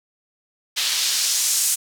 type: noise with band-pass filter sweep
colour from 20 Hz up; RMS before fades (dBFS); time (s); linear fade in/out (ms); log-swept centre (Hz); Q
white; -21; 0.76-1.76; 20; 3500 to 8400; 1.3
effects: none